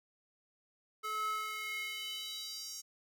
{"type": "tone with high-pass filter sweep", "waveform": "square", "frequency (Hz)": 430.6, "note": "A4", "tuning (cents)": -37, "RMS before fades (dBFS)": -40, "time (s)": [1.03, 2.82], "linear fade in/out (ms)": 20, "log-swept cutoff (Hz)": [1000, 6100], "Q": 3.9, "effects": []}